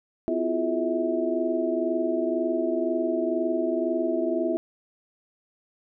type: tone cluster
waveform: sine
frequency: 253.8 / 333.2 / 355.2 / 420.4 / 647 Hz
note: B3 / E4 / F4 / G#4 / E5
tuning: +47 / +19 / +29 / +21 / -32 cents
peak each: -31 / -27 / -29 / -35 / -28 dBFS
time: 0.28-4.57 s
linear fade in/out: 0 ms
effects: none